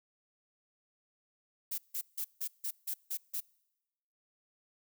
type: noise bursts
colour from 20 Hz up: violet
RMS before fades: -36 dBFS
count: 8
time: 1.71-3.406 s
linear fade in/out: 10 ms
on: 72 ms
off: 160 ms
effects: noise-tail reverb RT60 1.0 s tail -26 dB re dry